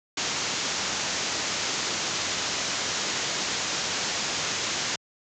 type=low-pass noise; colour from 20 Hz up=white; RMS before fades=-29 dBFS; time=0.17-4.96 s; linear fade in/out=5 ms; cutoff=7200 Hz; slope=96 dB/octave; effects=high-pass 100 Hz 12 dB/octave